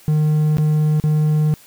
triangle tone with dropouts, 152.8 Hz, D#3, 31 cents flat, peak -11 dBFS, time 0.08-1.54 s, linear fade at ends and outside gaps 0 ms, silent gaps 0.57-0.583 / 0.999-1.039 s, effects white hiss -47 dBFS RMS until 1.66 s

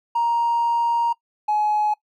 triangle tone pair in turn, 937 / 844.6 Hz, A#5 / G#5, +9 / +29 cents, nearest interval major second, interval 180 cents, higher first, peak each -14 dBFS, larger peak neither, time 0.15-1.13 / 1.48-1.94 s, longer first, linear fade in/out 10 ms, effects noise-tail reverb RT60 0.1 s tail -24 dB re dry + tanh soft clip ceiling -14 dBFS

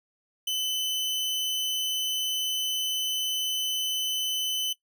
40% pulse tone, 3027 Hz, F#7, 39 cents sharp, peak -25 dBFS, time 0.47-4.73 s, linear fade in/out 5 ms, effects noise-tail reverb RT60 0.1 s tail -18 dB re dry

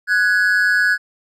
triangle tone pair together, 1480 / 1670.9 Hz, F#6 / G#6, 0 / +10 cents, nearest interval major second, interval 210 cents, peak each -14 dBFS, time 0.07-0.98 s, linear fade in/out 50 ms, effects none

